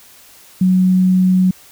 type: tone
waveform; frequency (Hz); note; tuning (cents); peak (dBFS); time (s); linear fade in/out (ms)
sine; 185; F#3; 0; -9; 0.61-1.51; 5
effects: white hiss -44 dBFS RMS until 1.71 s